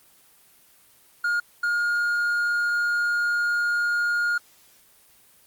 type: tone pair in turn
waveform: triangle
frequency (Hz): 1423 / 1423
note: F6 / F6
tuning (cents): +32 / +32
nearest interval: unison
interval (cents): 0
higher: neither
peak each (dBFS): -19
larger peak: neither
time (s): 1.24-1.4 / 1.63-4.38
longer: second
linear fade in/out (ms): 5
effects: white hiss -56 dBFS RMS until 5.46 s + Opus 24 kbps